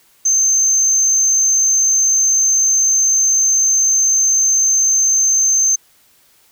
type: tone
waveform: sine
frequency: 6272 Hz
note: G8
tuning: in tune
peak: -9 dBFS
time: 0.25-5.76 s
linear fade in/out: 10 ms
effects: tanh soft clip ceiling -8 dBFS + white hiss -53 dBFS RMS until 6.51 s